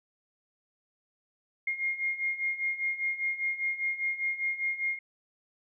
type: beating tone pair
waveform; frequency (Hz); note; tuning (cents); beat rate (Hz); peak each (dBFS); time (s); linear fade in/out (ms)
sine; 2130 / 2135; C7 / C7; +30 / +34; 5; -34 / -30; 1.67-4.99; 5
effects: none